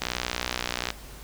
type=click train; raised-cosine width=0.2 ms; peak=-9 dBFS; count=55; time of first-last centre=0.02-0.904 s; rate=61.1 Hz; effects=added 50 Hz sine -44 dBFS peak until 1.23 s + pink hiss -46 dBFS RMS until 1.23 s